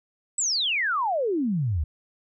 sine exponential sweep, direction down, 8140 to 69.3 Hz, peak -22 dBFS, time 0.38-1.84 s, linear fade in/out 5 ms, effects none

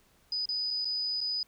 sine tone with dropouts, 4978 Hz, D#8, in tune, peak -29 dBFS, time 0.32-1.43 s, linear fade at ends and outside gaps 2 ms, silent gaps 0.456-0.489 / 0.706-0.709 / 0.847-0.853 / 1.206-1.212 s, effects pink hiss -65 dBFS RMS until 1.47 s

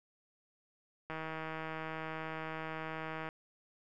click train, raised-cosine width 0.5 ms, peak -26 dBFS, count 349, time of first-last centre 1.1-3.289 s, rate 159 Hz, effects none

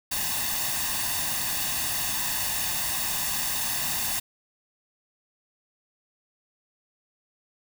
white noise with comb filter, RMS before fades -28 dBFS, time 0.11-4.2 s, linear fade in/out 10 ms, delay 1.1 ms, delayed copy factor +0.7, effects none

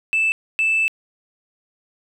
sine tone bursts at uneven times, 2637 Hz, E7, in tune, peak -14 dBFS, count 2, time 0.13-0.32 / 0.59-0.88 s, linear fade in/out 0 ms, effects tanh soft clip ceiling -13 dBFS + 9-bit

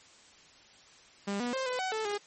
sawtooth tone with pitch steps, 200.4 / 243.2 / 527 / 503 / 752 / 438.3 / 410.4 Hz, G3 / B3 / C5 / B4 / F#5 / A4 / G#4, +38 / -26 / +12 / +32 / +28 / -7 / -21 cents, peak -27 dBFS, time 1.27-2.18 s, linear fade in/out 10 ms, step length 130 ms, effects white hiss -57 dBFS RMS until 2.26 s + MP3 32 kbps

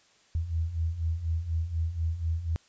sine beating tone pair, 79.3 / 83.4 Hz, D#2 / E2, +33 / +21 cents, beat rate 4.1 Hz, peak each -33 / -28 dBFS, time 0.35-2.56 s, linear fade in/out 0 ms, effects white hiss -62 dBFS RMS until 2.68 s + resampled to 16000 Hz

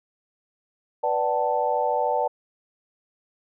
sine chord, B minor seventh, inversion none, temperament equal with one note detuned, 493.9 / 587.3 / 756.8 / 880 Hz, B4 / D5 / F#5 / A5, 0 / 0 / +39 / 0 cents, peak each -27 / -26 / -27 / -25 dBFS, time 1.03-2.28 s, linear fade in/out 10 ms, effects none

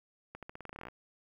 accelerating click train, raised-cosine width 0.5 ms, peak -29 dBFS, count 15, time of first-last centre 0.35-0.884 s, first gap 77 ms, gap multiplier 0.88, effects 10-bit

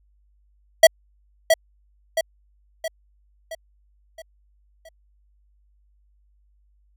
square tone with echo, 650 Hz, E5, 24 cents flat, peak -7 dBFS, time 0.83-0.87 s, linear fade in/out 5 ms, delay 670 ms, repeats 6, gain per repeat -6 dB, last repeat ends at 4.89 s, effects added 50 Hz sine -58 dBFS peak until 6.96 s

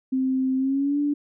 sine tone with pitch glide, 261.6 to 290.3 Hz, C4 to D4, 0 to -20 cents, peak -20 dBFS, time 0.12-1.14 s, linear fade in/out 10 ms, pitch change +180 cents, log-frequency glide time 0.57-0.99 s, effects none

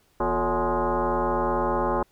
sine tone with frequency modulation, 243.3 Hz, B3, 26 cents flat, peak -21 dBFS, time 0.2-2.03 s, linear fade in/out 5 ms, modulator 201 Hz, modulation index 4.7, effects pink hiss -64 dBFS RMS until 2.11 s

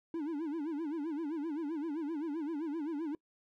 triangle tone with vibrato, 309 Hz, D#4, 12 cents flat, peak -32 dBFS, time 0.14-3.15 s, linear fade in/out 2 ms, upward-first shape sine, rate 7.7 Hz, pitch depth 160 cents each way, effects noise-tail reverb RT60 0.1 s tail -24 dB re dry

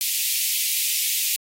white high-pass noise, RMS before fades -23 dBFS, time 0.01-1.36 s, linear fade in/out 0 ms, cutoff 2200 Hz, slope 48 dB/octave, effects AAC 48 kbps

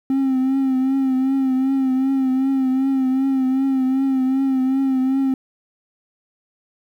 triangle tone with vibrato, 264.7 Hz, C4, 20 cents sharp, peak -13 dBFS, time 0.1-5.34 s, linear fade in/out 2 ms, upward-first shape triangle, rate 2.6 Hz, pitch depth 51 cents each way, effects tanh soft clip ceiling -9 dBFS + 9-bit

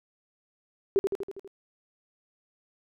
sine tone with echo, 392 Hz, G4, in tune, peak -18 dBFS, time 0.96-0.99 s, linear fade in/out 0 ms, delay 81 ms, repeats 6, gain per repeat -4 dB, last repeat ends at 1.476 s, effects none

